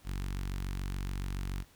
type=tone with notch filter; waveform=sawtooth; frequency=47.04 Hz; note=F#1; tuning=29 cents sharp; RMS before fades=-36 dBFS; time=0.04-1.65 s; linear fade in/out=50 ms; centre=560 Hz; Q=0.64; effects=pink hiss -62 dBFS RMS until 1.75 s